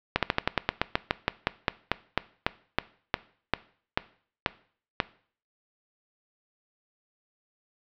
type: slowing click train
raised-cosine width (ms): 0.3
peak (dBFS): -5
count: 22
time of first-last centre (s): 0.16-5.002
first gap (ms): 67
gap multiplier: 1.11
effects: noise-tail reverb RT60 0.5 s tail -19 dB re dry + low-pass 4000 Hz 12 dB/octave